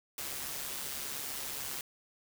white noise with amplitude modulation, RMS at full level -37 dBFS, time 0.18-1.81 s, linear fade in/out 2 ms, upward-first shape sine, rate 139 Hz, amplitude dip 50%, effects none

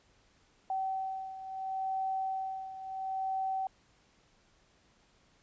sine beating tone pair, 765 / 765.73 Hz, G5 / G5, -42 / -41 cents, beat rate 0.73 Hz, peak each -34 / -39 dBFS, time 0.7-3.67 s, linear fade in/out 2 ms, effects pink hiss -67 dBFS RMS until 5.42 s + resampled to 16000 Hz

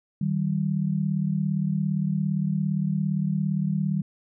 sine tone pair together, 155.56 / 193.04 Hz, D#3 / G3, 0 / -26 cents, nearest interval major third, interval 374 cents, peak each -25 dBFS, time 0.21-4.02 s, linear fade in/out 5 ms, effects none

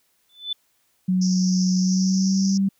sine tone with exponential growth, 3508 Hz, A7, 6 cents flat, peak -21 dBFS, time 0.29-0.53 s, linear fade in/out 5 ms, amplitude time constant 51 ms
sine tone with pitch glide, 184.7 to 195.23 Hz, F#3 to G3, -3 to -7 cents, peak -17 dBFS, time 1.08-2.69 s, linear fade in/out 10 ms, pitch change +96 cents, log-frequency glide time 1.77-2.57 s
white band-pass noise, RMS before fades -32 dBFS, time 1.21-2.58 s, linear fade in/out 10 ms, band 5100 to 6200 Hz, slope 96 dB/octave
effects white hiss -66 dBFS RMS until 2.79 s

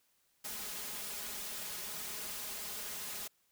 white noise with comb filter, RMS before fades -42 dBFS, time 0.44-3.28 s, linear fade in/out 10 ms, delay 4.8 ms, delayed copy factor +0.7, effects white hiss -74 dBFS RMS until 3.51 s

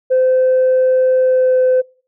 sine tone with pitch glide, 515 to 511.4 Hz, C5 to C5, -28 to -40 cents, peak -8 dBFS, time 0.1-1.82 s, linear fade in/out 20 ms, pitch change -12 cents, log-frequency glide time 1.19-1.59 s, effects noise-tail reverb RT60 0.4 s tail -25 dB re dry + tanh soft clip ceiling -7 dBFS

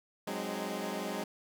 15% pulse chord, Ab dominant seventh, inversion third, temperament equal with one note detuned, 185 / 207.7 / 261.6 / 307.2 Hz, Gb3 / Ab3 / C4 / Eb4, 0 / 0 / 0 / -22 cents, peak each -34 / -32 / -36 / -36 dBFS, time 0.27-1.24 s, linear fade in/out 5 ms, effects none

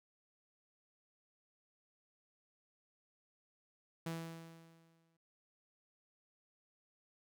sawtooth tone with exponential decay, 164.81 Hz, E3, in tune, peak -34 dBFS, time 4.06-5.17 s, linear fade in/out 5 ms, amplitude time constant 240 ms, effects none

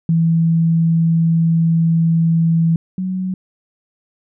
sine tone pair in turn, 164.81 / 185.74 Hz, E3 / F#3, 0 / +7 cents, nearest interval major second, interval 207 cents, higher second, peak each -11 / -18 dBFS, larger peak first, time 0.09-2.76 / 2.98-3.34 s, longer first, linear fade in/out 2 ms, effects none

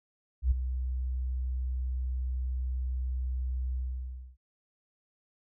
sine tone with ADSR envelope, 63.4 Hz, B1, 46 cents sharp, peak -19 dBFS, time 0.42-4.37 s, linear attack 91 ms, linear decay 14 ms, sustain -10 dB, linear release 610 ms, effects none

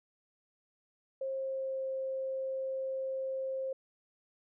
sine tone with pitch glide, 534 to 530 Hz, C5 to C5, +35 to +22 cents, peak -33 dBFS, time 1.21-3.73 s, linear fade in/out 5 ms, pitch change -13 cents, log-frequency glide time 1.34-1.87 s, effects none

